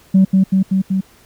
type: tone with echo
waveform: sine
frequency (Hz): 190.7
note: G3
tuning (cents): -47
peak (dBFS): -5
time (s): 0.14-0.25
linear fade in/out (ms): 10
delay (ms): 190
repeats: 4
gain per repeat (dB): -2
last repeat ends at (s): 1.01
effects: tanh soft clip ceiling -4 dBFS + pink hiss -49 dBFS RMS until 1.25 s